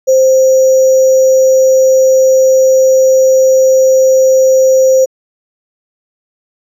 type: tone with sample-and-hold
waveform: sine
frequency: 523.3 Hz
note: C5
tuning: in tune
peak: -4 dBFS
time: 0.07-5.06 s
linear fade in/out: 20 ms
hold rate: 6300 Hz
effects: low-pass 10000 Hz 12 dB/octave